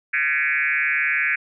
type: tone with frequency modulation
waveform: sine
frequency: 1975.5 Hz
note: B6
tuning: in tune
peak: -18 dBFS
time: 0.13-1.36 s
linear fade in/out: 10 ms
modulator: 145 Hz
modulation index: 3.1
effects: none